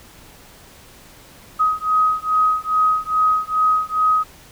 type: beating tone pair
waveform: sine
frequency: 1259 / 1261.4 Hz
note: D#6 / D#6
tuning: +20 / +23 cents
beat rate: 2.4 Hz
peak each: -18 dBFS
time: 1.59-4.24 s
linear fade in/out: 20 ms
effects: pink hiss -45 dBFS RMS until 4.51 s